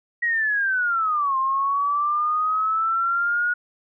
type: linear two-way sweep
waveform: sine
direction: down then up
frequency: 1914 to 1052 to 1453 Hz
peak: -19 dBFS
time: 0.22-3.54 s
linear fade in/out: 10 ms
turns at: 1.37 s
effects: none

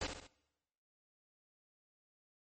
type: noise with echo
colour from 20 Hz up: pink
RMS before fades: -38 dBFS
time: 0.01-0.07 s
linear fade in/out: 5 ms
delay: 67 ms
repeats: 3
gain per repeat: -6 dB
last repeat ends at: 0.271 s
effects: noise-tail reverb RT60 1.0 s tail -23 dB re dry + MP3 32 kbps

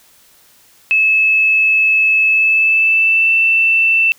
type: tone with pitch glide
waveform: sine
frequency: 2600 to 2667 Hz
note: E7 to E7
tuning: -24 to +20 cents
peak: -9 dBFS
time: 0.91-4.12 s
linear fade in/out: 0 ms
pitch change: +44 cents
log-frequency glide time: 2.27-3.33 s
effects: white hiss -49 dBFS RMS until 4.18 s

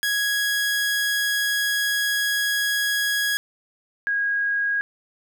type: tone pair in turn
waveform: sawtooth / sine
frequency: 1661.2 / 1641.2 Hz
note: G#6 / G#6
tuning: 0 / -21 cents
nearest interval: unison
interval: 21 cents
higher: first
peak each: -17 / -20 dBFS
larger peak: first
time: 0.03-3.37 / 4.07-4.81 s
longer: first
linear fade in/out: 0 ms
effects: none

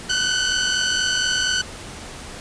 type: tone pair together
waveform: 15% pulse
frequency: 1480 / 1524.2 Hz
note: F#6 / G6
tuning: 0 / -49 cents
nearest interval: minor second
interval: 51 cents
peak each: -15 dBFS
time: 0.09-1.62 s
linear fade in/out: 10 ms
effects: pink hiss -36 dBFS RMS until 2.4 s + resampled to 22050 Hz

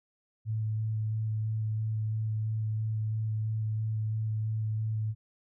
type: tone with vibrato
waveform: sine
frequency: 109.2 Hz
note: A2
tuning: 13 cents flat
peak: -28 dBFS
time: 0.45-5.15 s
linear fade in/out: 50 ms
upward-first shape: square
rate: 3 Hz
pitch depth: 9 cents each way
effects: none

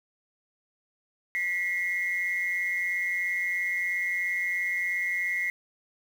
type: tone pair together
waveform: sine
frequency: 1955 / 2138 Hz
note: B6 / C7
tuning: -18 / +37 cents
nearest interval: major second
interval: 155 cents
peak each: -28 dBFS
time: 1.35-5.5 s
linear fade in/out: 0 ms
effects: tanh soft clip ceiling -19 dBFS + 8-bit

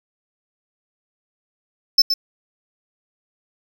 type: tone with echo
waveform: triangle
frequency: 5274 Hz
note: E8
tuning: in tune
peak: -7 dBFS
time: 1.98-2.02 s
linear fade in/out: 5 ms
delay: 120 ms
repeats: 1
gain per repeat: -8 dB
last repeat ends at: 2.14 s
effects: 7-bit

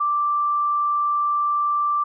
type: tone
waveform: sine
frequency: 1174.7 Hz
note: D6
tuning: in tune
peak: -18 dBFS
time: 0-2.04 s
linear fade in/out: 10 ms
effects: none

